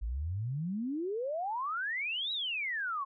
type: exponential two-way sweep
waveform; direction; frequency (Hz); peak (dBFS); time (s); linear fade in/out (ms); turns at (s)
sine; up then down; 50.8 to 3940 to 1060; -32; 0.01-3.05; 20; 2.32
effects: none